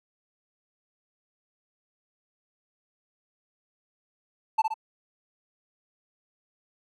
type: tone with echo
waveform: triangle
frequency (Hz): 880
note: A5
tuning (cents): 0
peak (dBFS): -16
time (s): 4.58-4.62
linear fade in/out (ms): 10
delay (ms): 61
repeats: 2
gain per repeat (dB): -5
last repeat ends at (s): 4.742
effects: none